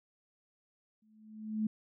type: tone with exponential growth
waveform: sine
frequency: 216.3 Hz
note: A3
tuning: 29 cents flat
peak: -27 dBFS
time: 1.02-1.67 s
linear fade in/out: 5 ms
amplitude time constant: 140 ms
effects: none